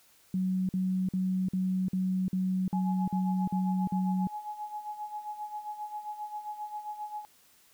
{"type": "tone bursts", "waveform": "sine", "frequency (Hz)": 186.3, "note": "F#3", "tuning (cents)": 12, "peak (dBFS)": -26, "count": 10, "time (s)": [0.34, 4.272], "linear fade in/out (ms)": 2, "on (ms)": 350, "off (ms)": 48}
{"type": "tone with tremolo", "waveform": "sine", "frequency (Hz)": 842, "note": "G#5", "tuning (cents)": 24, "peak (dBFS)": -33, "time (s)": [2.73, 7.25], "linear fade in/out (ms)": 0, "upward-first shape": "sine", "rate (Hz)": 7.5, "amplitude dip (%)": 70}
{"effects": ["white hiss -62 dBFS RMS until 7.73 s"]}